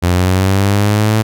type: linear sweep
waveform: sawtooth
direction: up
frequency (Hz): 87.31 to 110.3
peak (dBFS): -6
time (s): 0.02-1.23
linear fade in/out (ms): 20
effects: none